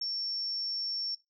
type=tone; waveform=sine; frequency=5450 Hz; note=F8; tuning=43 cents flat; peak=-31 dBFS; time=0.01-1.15 s; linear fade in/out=5 ms; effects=noise-tail reverb RT60 0.2 s tail -20 dB re dry